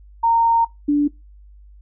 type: tone pair in turn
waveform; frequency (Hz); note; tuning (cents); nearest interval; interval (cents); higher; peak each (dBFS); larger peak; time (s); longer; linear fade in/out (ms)
sine; 922 / 291.3; A#5 / D4; -19 / -14; octave + minor sixth; 1995; first; -13; neither; 0.23-0.65 / 0.88-1.08; first; 10
effects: noise-tail reverb RT60 0.2 s tail -21 dB re dry + added 50 Hz sine -42 dBFS peak until 1.81 s